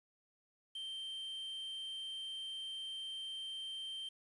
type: tone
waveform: triangle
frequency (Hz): 3136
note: G7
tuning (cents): 0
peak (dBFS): -40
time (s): 0.75-4.09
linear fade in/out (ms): 5
effects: resampled to 24000 Hz + 11-bit